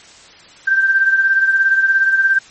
sine beating tone pair, 1568 / 1585 Hz, G6 / G6, 0 / +19 cents, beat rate 17 Hz, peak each -11 / -19 dBFS, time 0.67-2.39 s, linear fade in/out 10 ms, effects white hiss -42 dBFS RMS until 2.5 s + MP3 32 kbps

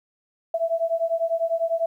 sine beating tone pair, 658 / 668 Hz, E5 / E5, -3 / +23 cents, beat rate 10 Hz, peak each -24 dBFS, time 0.54-1.86 s, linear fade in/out 5 ms, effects 10-bit

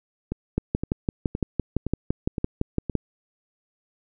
two click trains, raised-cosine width 3 ms, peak -9 / -14 dBFS, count 15 / 6, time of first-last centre 0.58-2.953 / 0.32-2.897 s, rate 5.9 / 1.94 Hz, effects none

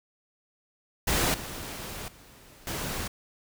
pink noise with level steps, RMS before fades -25 / -38 / -53 / -33 dBFS, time 1.07-3.08 s, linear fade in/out 10 ms, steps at 1.34 / 2.08 / 2.67 s, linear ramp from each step 2 ms, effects none

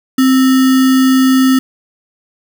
sine tone with sample-and-hold, 261.6 Hz, C4, in tune, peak -6 dBFS, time 0.18-1.59 s, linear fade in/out 5 ms, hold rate 1575 Hz, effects none

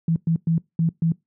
sine tone bursts at uneven times, 164.6 Hz, E3, 2 cents flat, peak -16 dBFS, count 5, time 0.08-0.16 / 0.27-0.36 / 0.47-0.58 / 0.79-0.89 / 1.02-1.12 s, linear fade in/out 2 ms, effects noise-tail reverb RT60 0.2 s tail -23 dB re dry + high-pass 100 Hz 12 dB/octave

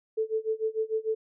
sine tone with tremolo, 440 Hz, A4, in tune, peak -23 dBFS, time 0.17-1.15 s, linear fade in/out 10 ms, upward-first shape sine, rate 6.7 Hz, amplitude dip 95%, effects none

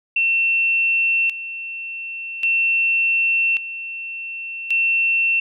sine tone with tremolo, 2700 Hz, E7, 41 cents sharp, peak -15 dBFS, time 0.16-5.4 s, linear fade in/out 5 ms, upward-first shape square, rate 0.44 Hz, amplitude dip 75%, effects none

